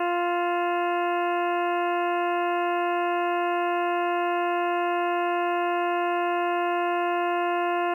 harmonic tone with a mistuned harmonic, 349.2 Hz, F4, in tune, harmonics 1 / 2 / 3 / 4 / 5 / 6 / 7 / 8, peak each -27 / -26 / -30 / -35 / -37 / -43 / -39 / -42 dBFS, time 0-7.94 s, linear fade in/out 5 ms, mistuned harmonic 7, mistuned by +74 cents, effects 10-bit

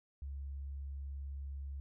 sine tone, 69.3 Hz, C#2, in tune, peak -40 dBFS, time 0.22-1.8 s, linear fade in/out 0 ms, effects none

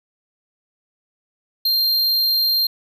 square tone, 4186 Hz, C8, in tune, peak -16 dBFS, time 1.65-2.67 s, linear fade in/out 5 ms, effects none

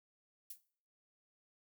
violet noise with exponential decay, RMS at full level -42 dBFS, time 0.5-0.62 s, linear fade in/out 5 ms, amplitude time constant 24 ms, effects noise-tail reverb RT60 0.5 s tail -19 dB re dry

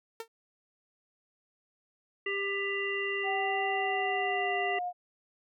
sawtooth tone with exponential decay, 453.8 Hz, A#4, 47 cents flat, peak -30 dBFS, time 0.2-0.28 s, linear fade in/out 2 ms, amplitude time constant 17 ms
harmonic tone, 396.9 Hz, G4, 22 cents sharp, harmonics 1 / 3 / 5 / 7, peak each -34 / -42 / -33 / -37 dBFS, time 2.26-4.79 s, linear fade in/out 5 ms
sine tone with pitch glide, 770 to 714.3 Hz, G5 to F5, -31 to +39 cents, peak -31 dBFS, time 3.23-4.93 s, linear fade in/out 50 ms, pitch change -130 cents, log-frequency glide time 3.69-4.57 s
effects none

